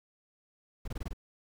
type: noise bursts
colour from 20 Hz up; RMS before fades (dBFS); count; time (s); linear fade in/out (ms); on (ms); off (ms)
brown; -36; 6; 0.85-1.133; 5; 28; 23
effects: none